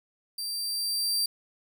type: tone with level ramp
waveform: sawtooth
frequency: 4699 Hz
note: D8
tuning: in tune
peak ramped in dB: -29 to -21 dBFS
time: 0.38-1.26 s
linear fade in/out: 5 ms
effects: none